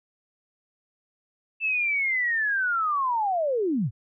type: linear sweep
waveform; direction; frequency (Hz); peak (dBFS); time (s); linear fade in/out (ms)
sine; down; 2658 to 90.6; -22; 1.6-3.91; 50
effects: none